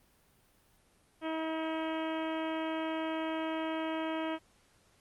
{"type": "harmonic tone", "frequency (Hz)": 319.7, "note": "D#4", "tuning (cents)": 47, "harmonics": [1, 2, 3, 4, 5, 6, 7, 8, 9, 10], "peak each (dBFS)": [-35, -38, -41, -45, -47, -50, -49, -50, -52, -50], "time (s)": [1.21, 4.39], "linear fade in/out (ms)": 50, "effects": ["pink hiss -67 dBFS RMS until 5 s", "Opus 32 kbps"]}